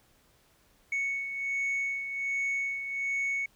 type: beating tone pair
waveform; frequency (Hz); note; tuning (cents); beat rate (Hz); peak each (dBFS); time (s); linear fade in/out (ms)
sine; 2217 / 2218.3; C#7 / C#7; 0 / +1; 1.3; -28 / -35; 0.92-3.46; 5
effects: tanh soft clip ceiling -26 dBFS + pink hiss -65 dBFS RMS until 3.55 s